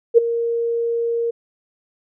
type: tone with ADSR envelope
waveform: sine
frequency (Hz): 466.2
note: A#4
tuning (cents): 0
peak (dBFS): -4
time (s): 0.14-1.31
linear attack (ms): 37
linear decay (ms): 12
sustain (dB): -14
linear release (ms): 11
effects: none